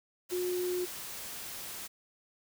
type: tone in noise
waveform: sine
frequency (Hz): 360.1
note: F#4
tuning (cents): -47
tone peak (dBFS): -30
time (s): 0.31-0.86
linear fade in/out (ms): 20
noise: white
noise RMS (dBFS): -42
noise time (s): 0.29-1.88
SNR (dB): +9
effects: none